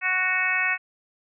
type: harmonic tone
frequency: 370 Hz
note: F#4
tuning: in tune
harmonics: 2 / 3 / 4 / 5 / 6 / 7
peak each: -35 / -33 / -28 / -26 / -26 / -27 dBFS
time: 0.01-0.78 s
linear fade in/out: 50 ms
effects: none